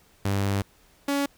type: tone pair in turn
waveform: sawtooth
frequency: 99.2 / 281.6 Hz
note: G2 / C#4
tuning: +21 / +27 cents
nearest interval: octave + tritone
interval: 1806 cents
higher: second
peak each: -19 dBFS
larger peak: neither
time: 0.25-0.62 / 1.08-1.26 s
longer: first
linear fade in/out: 5 ms
effects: pink hiss -59 dBFS RMS until 1.37 s